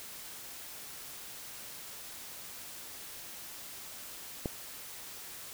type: click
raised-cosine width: 2 ms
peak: -19 dBFS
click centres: 4.458 s
effects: white hiss -46 dBFS RMS until 5.53 s